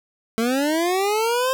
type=linear sweep; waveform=25% pulse; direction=up; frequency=220 to 530 Hz; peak=-15 dBFS; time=0.38-1.53 s; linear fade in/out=0 ms; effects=none